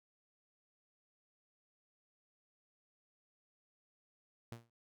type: tone with exponential decay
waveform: sawtooth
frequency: 116.8 Hz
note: A#2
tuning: 4 cents sharp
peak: -38 dBFS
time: 4.52-4.7 s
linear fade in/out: 0 ms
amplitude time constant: 38 ms
effects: none